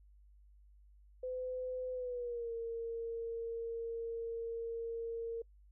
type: tone with pitch glide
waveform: sine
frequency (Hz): 508 to 460.5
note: B4 to A#4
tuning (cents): +49 to -21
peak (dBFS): -37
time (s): 1.23-5.42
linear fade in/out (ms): 5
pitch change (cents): -170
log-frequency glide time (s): 1.93-2.53
effects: noise-tail reverb RT60 0.1 s tail -26 dB re dry + added 50 Hz sine -59 dBFS peak until 5.71 s